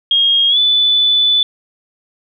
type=tone with pitch glide; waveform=sine; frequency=3253 to 3486 Hz; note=G#7 to A7; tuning=-37 to -17 cents; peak=-9 dBFS; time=0.11-1.43 s; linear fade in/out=2 ms; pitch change=+120 cents; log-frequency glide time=0.49-0.58 s; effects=none